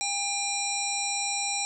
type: harmonic tone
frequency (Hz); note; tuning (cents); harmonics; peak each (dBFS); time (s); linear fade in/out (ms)
802; G5; +39; 1 / 3 / 5 / 7 / 9 / 10; -34 / -34 / -34 / -34 / -34 / -34; 0.01-1.65; 0
effects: 10-bit